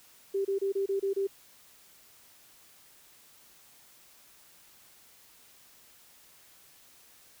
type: tone bursts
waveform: sine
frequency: 392.5 Hz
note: G4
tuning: 2 cents sharp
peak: -26 dBFS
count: 7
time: 0.34-1.272 s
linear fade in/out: 10 ms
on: 110 ms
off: 27 ms
effects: white hiss -58 dBFS RMS until 7.4 s